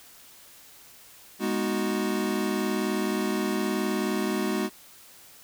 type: chord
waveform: square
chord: G# minor seventh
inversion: none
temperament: equal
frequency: 207.7 / 246.9 / 311.1 / 370 Hz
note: G#3 / B3 / D#4 / F#4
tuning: 0 / 0 / 0 / 0 cents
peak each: -30 / -33 / -33 / -31 dBFS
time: 1.39-4.7 s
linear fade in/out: 50 ms
effects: white hiss -51 dBFS RMS until 5.43 s